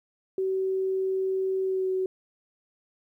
sine tone with pitch glide, 380.3 to 375.3 Hz, F#4 to F#4, +48 to +25 cents, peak -24 dBFS, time 0.38-2.06 s, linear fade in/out 2 ms, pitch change -23 cents, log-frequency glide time 1.63-1.89 s, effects 11-bit

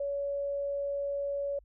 sine tone, 564 Hz, C#5, 30 cents sharp, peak -30 dBFS, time 0-1.59 s, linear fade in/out 5 ms, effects added 50 Hz sine -57 dBFS peak until 1.64 s

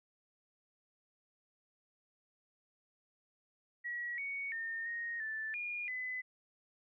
sine tone with pitch steps, 1919 / 2230 / 1823 / 1865 / 1759 / 2428 / 2013 Hz, A#6 / C#7 / A#6 / A#6 / A6 / D#7 / B6, +50 / +10 / -39 / 0 / -1 / -43 / +33 cents, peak -37 dBFS, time 3.84-6.22 s, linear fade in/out 20 ms, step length 340 ms, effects none

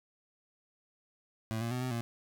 25% pulse tone with pitch steps, 111.2 / 116.3 / 125.2 / 127.6 / 117 Hz, A2 / A#2 / B2 / C3 / A#2, +19 / -4 / +24 / -43 / +7 cents, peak -29 dBFS, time 1.51-2.01 s, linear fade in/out 0 ms, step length 100 ms, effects none

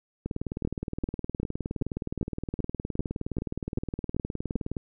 two click trains, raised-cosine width 3 ms, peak -15 / -18 dBFS, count 11 / 88, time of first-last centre 0.65-4.556 / 0.26-4.768 s, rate 2.56 / 19.3 Hz, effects none

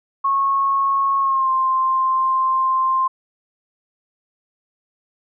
sine tone with pitch glide, 1096 to 1049.5 Hz, C#6 to C6, -20 to +5 cents, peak -15 dBFS, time 0.24-3.08 s, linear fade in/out 10 ms, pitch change -75 cents, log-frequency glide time 1.2-1.51 s, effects none

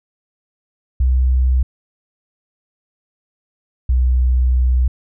sine tone pair in turn, 63.8 / 62.7 Hz, C2 / B1, -43 / +27 cents, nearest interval unison, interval 30 cents, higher first, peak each -11 dBFS, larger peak neither, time 1-1.63 / 3.89-4.88 s, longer second, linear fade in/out 5 ms, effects none

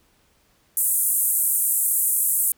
pink band-pass noise, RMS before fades -21 dBFS, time 0.77-2.52 s, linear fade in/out 2 ms, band 8500 to 15000 Hz, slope 48 dB/octave, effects pink hiss -62 dBFS RMS until 2.57 s

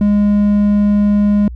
triangle tone, 205.9 Hz, G#3, 15 cents flat, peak -7 dBFS, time 0.01-1.48 s, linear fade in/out 2 ms, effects added 60 Hz sine -25 dBFS peak until 1.55 s

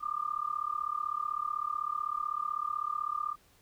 sine tone with amplitude modulation, 1200 Hz, D6, 37 cents sharp, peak -27 dBFS, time 0-3.36 s, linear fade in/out 50 ms, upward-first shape sine, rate 35.9 Hz, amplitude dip 95%, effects pink hiss -64 dBFS RMS until 3.61 s

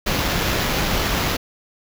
pink noise with sample-and-hold, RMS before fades -21 dBFS, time 0.06-1.37 s, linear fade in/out 10 ms, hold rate 8820 Hz, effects none

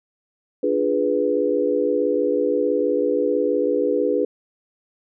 sine chord, D diminished seventh, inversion none, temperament equal, 293.7 / 349.2 / 415.3 / 493.9 Hz, D4 / F4 / Ab4 / Cb5, 0 / 0 / 0 / 0 cents, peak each -24 / -27 / -22 / -21 dBFS, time 0.63-4.25 s, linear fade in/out 5 ms, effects none

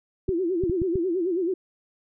sine tone with vibrato, 355.6 Hz, F4, 31 cents sharp, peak -22 dBFS, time 0.28-1.54 s, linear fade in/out 5 ms, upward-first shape sine, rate 9.2 Hz, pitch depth 140 cents each way
clicks, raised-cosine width 5 ms, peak -17 dBFS, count 5, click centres 0.291 / 0.637 / 0.697 / 0.818 / 0.956 s
effects none

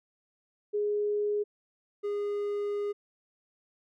sine / triangle tone pair in turn, 415.3 / 410.1 Hz, G#4 / G#4, 0 / -22 cents, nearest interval unison, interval 22 cents, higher first, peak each -26 / -27 dBFS, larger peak first, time 0.73-1.44 / 2.03-2.93 s, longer second, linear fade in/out 20 ms, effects none

